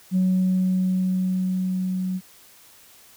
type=tone with level ramp; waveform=sine; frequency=185.5 Hz; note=F#3; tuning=5 cents sharp; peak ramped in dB=-15 to -23 dBFS; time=0.11-2.21 s; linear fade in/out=50 ms; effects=tanh soft clip ceiling -14 dBFS + white hiss -51 dBFS RMS until 3.16 s